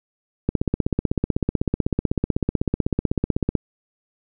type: click train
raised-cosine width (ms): 3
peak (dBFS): -6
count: 50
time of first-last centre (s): 0.49-3.553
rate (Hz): 16
effects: none